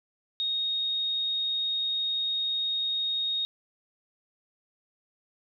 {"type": "tone", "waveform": "sine", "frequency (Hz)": 3729, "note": "A#7", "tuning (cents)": 0, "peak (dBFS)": -26, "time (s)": [0.4, 3.45], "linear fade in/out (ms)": 0, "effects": []}